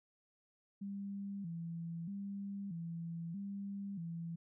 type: tone with vibrato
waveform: sine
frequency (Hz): 182.5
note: F#3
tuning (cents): -24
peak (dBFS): -40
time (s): 0.81-4.36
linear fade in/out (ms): 10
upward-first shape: square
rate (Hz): 0.79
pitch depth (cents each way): 150
effects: none